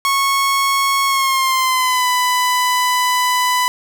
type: tone with pitch glide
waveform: sawtooth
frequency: 1100 to 997.1 Hz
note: C#6 to B5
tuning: -14 to +16 cents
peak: -10 dBFS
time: 0.05-3.68 s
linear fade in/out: 0 ms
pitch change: -170 cents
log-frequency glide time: 1.06-2.07 s
effects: 7-bit